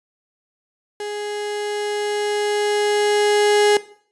35% pulse tone with level ramp, 415.3 Hz, G#4, in tune, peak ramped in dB -24 to -10 dBFS, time 1-3.77 s, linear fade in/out 2 ms, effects noise-tail reverb RT60 0.5 s tail -17 dB re dry + resampled to 24000 Hz

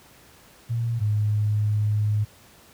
sine tone pair in turn, 116.54 / 105.44 Hz, A#2 / G#2, 0 / +27 cents, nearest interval major second, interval 173 cents, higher first, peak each -22 / -19 dBFS, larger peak second, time 0.69-1 / 1-2.25 s, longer second, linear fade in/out 20 ms, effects pink hiss -52 dBFS RMS until 2.73 s + high-pass 60 Hz 12 dB/octave

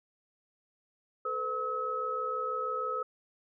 sine tone cluster, 439.8 / 506 / 1286 Hz, A4 / B4 / E6, -1 / +42 / -43 cents, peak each -39 / -37 / -32 dBFS, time 1.25-3.03 s, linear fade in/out 5 ms, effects none

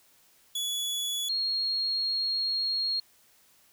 sawtooth / sine tone pair in turn, 3403 / 4273 Hz, G#7 / C8, +41 / +36 cents, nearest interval major third, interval 395 cents, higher second, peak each -26 dBFS, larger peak neither, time 0.55-1.29 / 1.29-3 s, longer second, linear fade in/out 5 ms, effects white hiss -62 dBFS RMS until 3.72 s

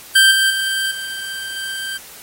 25% pulse tone with level steps, 1568 Hz, G6, in tune, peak -4 / -9 / -14 / -22 / -20 dBFS, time 0.15-1.98 s, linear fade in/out 10 ms, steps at 0.31 / 0.5 / 0.91 / 1.56 s, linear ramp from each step 5 ms, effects white hiss -39 dBFS RMS until 2.22 s + AAC 48 kbps

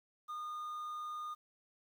triangle tone with quantisation, 1222 Hz, D#6, 32 cents flat, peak -38 dBFS, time 0.28-1.35 s, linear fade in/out 20 ms, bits 11, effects none

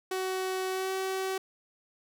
sawtooth tone with pitch glide, 375 to 380.5 Hz, F#4 to F#4, +23 to +48 cents, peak -26 dBFS, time 0.11-1.38 s, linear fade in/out 5 ms, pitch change +25 cents, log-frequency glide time 0.69-0.91 s, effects none

